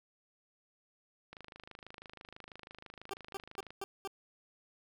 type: click train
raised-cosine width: 0.3 ms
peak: -32 dBFS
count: 63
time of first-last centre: 1.33-3.705 s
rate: 26.1 Hz
type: tone bursts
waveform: 20% pulse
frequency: 392 Hz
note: G4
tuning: in tune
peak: -33 dBFS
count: 5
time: 3.11-4.075 s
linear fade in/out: 0 ms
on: 25 ms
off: 210 ms
effects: none